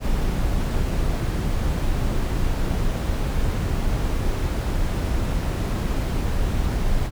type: noise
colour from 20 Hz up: brown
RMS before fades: -22 dBFS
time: 0-7.11 s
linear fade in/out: 50 ms
effects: none